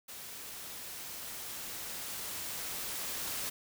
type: noise with level ramp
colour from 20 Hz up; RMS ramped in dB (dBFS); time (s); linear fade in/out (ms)
white; -46 to -37; 0.08-3.5; 10
effects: none